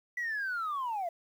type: linear sweep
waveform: sine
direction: down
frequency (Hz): 1975.5 to 656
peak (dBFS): -30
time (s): 0.17-1.09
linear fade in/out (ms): 5
effects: tanh soft clip ceiling -28 dBFS + 10-bit